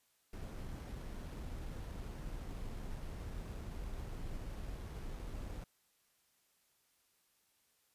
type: noise with sample-and-hold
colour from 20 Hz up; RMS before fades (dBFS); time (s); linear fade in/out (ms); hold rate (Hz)
brown; -44; 0.33-5.64; 2; 7350
effects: white hiss -75 dBFS RMS until 7.94 s + resampled to 32000 Hz